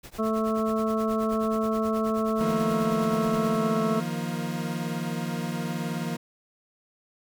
pink noise with tremolo, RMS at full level -41 dBFS, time 0.03-3.57 s, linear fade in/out 10 ms, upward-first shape triangle, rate 9.4 Hz, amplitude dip 100%
harmonic tone, 220 Hz, A3, in tune, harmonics 1 / 2 / 3 / 5 / 6, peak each -26 / -29 / -31 / -33 / -34 dBFS, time 0.18-4.01 s, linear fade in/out 20 ms
40% pulse chord, Eb suspended second, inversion none, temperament equal with one note detuned, 155.56 / 174.61 / 235.4 Hz, Eb3 / F3 / Bb3, 0 / 0 / +17 cents, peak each -33 / -31 / -32 dBFS, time 2.4-6.17 s, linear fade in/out 10 ms
effects none

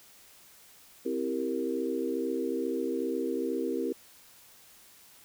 sine chord, C dominant seventh, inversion none, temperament equal, 261.6 / 329.6 / 392 / 466.2 Hz, C4 / E4 / G4 / Bb4, 0 / 0 / 0 / 0 cents, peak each -34 dBFS, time 1.05-3.93 s, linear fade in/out 10 ms, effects white hiss -56 dBFS RMS until 5.24 s

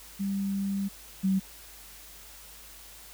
sine tone pair in turn, 197.2 / 191.36 Hz, G3 / G3, +11 / -41 cents, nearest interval minor second, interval 52 cents, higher first, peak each -27 / -22 dBFS, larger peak second, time 0.19-0.89 / 1.23-1.4 s, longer first, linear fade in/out 20 ms, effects added 50 Hz sine -55 dBFS peak until 3.13 s + white hiss -49 dBFS RMS until 3.13 s

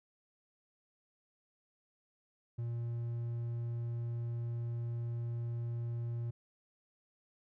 triangle tone, 117.8 Hz, A#2, 19 cents sharp, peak -33 dBFS, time 2.58-6.31 s, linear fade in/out 10 ms, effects none

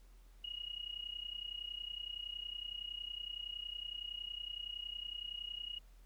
sine tone with amplitude modulation, 2885 Hz, F#7, 44 cents flat, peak -38 dBFS, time 0.44-5.79 s, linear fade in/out 5 ms, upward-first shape sine, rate 30.8 Hz, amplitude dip 85%, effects added 42 Hz sine -57 dBFS peak until 6.05 s + pink hiss -71 dBFS RMS until 6.05 s

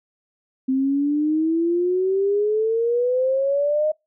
sine exponential sweep, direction up, 260 to 622 Hz, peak -17 dBFS, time 0.68-3.92 s, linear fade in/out 10 ms, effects noise-tail reverb RT60 0.2 s tail -25 dB re dry

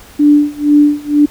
sine tone with tremolo, 293.7 Hz, D4, in tune, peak -3 dBFS, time 0.19-1.26 s, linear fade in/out 10 ms, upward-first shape sine, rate 2.1 Hz, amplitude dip 95%, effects pink hiss -39 dBFS RMS until 1.3 s

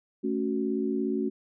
sine chord, F# minor, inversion first, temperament equal, 220 / 277.2 / 370 Hz, A3 / C#4 / F#4, 0 / 0 / 0 cents, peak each -30 dBFS, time 0.23-1.3 s, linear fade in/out 20 ms, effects none

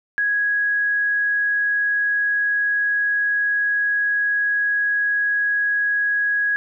sine tone, 1661.2 Hz, G#6, in tune, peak -17 dBFS, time 0.18-6.56 s, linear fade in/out 0 ms, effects none

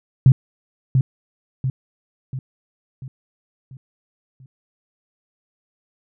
sine tone with echo, 130.81 Hz, C3, in tune, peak -6 dBFS, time 0.26-0.32 s, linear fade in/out 2 ms, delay 690 ms, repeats 6, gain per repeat -6 dB, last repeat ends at 4.46 s, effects none

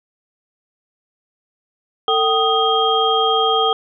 sine tone cluster, 447.7 / 769 / 1246 / 3223 Hz, A4 / G5 / D#6 / G7, +30 / -33 / +2 / +47 cents, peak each -19 dBFS, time 2.08-3.73 s, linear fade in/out 2 ms, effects none

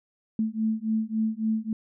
sine beating tone pair, 218.2 / 221.8 Hz, A3 / A3, -14 / +14 cents, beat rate 3.6 Hz, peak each -27 dBFS, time 0.39-1.73 s, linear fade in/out 2 ms, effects none

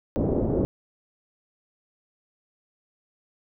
white low-pass noise, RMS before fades -24 dBFS, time 0.16-0.65 s, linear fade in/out 0 ms, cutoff 480 Hz, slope 24 dB/octave, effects none

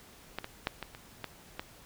clicks, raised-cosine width 0.3 ms, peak -18 / -22 / -13 / -21 / -28 / -20 / -19 dBFS, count 7, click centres 0.386 / 0.444 / 0.671 / 0.827 / 0.949 / 1.243 / 1.595 s, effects pink hiss -55 dBFS RMS until 1.85 s

